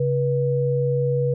sine tone pair together, 136.57 / 485 Hz, C#3 / B4, -25 / -31 cents, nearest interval octave + minor seventh, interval 2194 cents, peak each -21 dBFS, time 0-1.34 s, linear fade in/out 5 ms, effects none

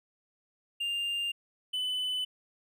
triangle tone pair in turn, 2800 / 3007 Hz, F7 / F#7, +4 / +27 cents, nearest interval minor second, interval 123 cents, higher second, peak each -28 / -28 dBFS, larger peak neither, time 0.8-1.32 / 1.73-2.25 s, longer neither, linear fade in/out 10 ms, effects none

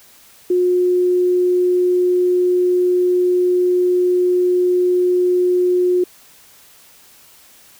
sine tone, 360 Hz, F#4, 47 cents flat, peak -12 dBFS, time 0.5-6.04 s, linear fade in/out 5 ms, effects white hiss -47 dBFS RMS until 7.79 s

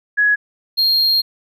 sine / triangle tone pair in turn, 1677 / 4226 Hz, G#6 / C8, +16 / +16 cents, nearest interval octave + major third, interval 1600 cents, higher second, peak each -11 dBFS, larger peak neither, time 0.17-0.36 / 0.77-1.22 s, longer second, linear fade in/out 20 ms, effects none

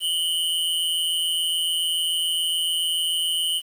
square tone pair together, 2922 / 3089 Hz, F#7 / G7, -22 / -26 cents, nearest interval minor second, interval 96 cents, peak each -25 dBFS, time 0-3.62 s, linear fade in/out 50 ms, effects 8-bit

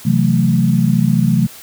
sine chord, F# half-diminished seventh, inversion second, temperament equal, 130.81 / 164.81 / 185 / 220 Hz, C3 / E3 / F#3 / A3, 0 / 0 / 0 / 0 cents, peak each -16 dBFS, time 0.05-1.47 s, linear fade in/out 10 ms, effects white hiss -37 dBFS RMS until 1.62 s

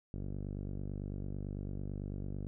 5% pulse tone with low-pass filter, 49 Hz, G1, in tune, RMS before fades -40 dBFS, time 0.14-2.47 s, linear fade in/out 0 ms, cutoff 200 Hz, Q 0.51, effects none

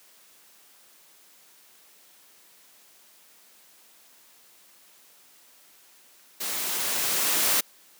white noise with level ramp, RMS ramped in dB -31 to -22 dBFS, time 6.4-7.61 s, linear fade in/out 10 ms, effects white hiss -56 dBFS RMS until 7.99 s + high-pass 200 Hz 12 dB/octave

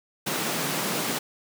pink high-pass noise, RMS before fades -28 dBFS, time 0.26-1.19 s, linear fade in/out 10 ms, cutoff 140 Hz, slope 48 dB/octave, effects none

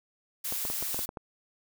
blue noise, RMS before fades -33 dBFS, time 0.44-1.06 s, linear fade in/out 10 ms
clicks, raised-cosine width 1 ms, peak -23 dBFS, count 8, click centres 0.524 / 0.652 / 0.701 / 0.825 / 0.945 / 0.991 / 1.091 / 1.172 s
effects none

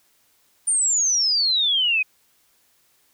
sine exponential sweep, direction down, 9230 to 2474 Hz, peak -17 dBFS, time 0.67-2.03 s, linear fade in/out 10 ms, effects white hiss -62 dBFS RMS until 3.13 s

